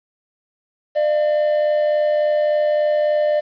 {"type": "tone pair together", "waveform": "triangle", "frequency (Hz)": [599, 682.5], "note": ["D5", "F5"], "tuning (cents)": [34, -40], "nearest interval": "major second", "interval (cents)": 226, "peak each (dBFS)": [-13, -24], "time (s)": [0.95, 3.41], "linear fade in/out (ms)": 20, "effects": ["resampled to 11025 Hz", "8-bit"]}